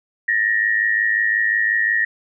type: tone pair together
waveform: sine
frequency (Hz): 1780 / 1885.6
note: A6 / A#6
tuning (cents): +20 / +19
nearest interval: minor second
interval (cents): 99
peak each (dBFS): -20 / -17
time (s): 0.28-2.05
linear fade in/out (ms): 5
effects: none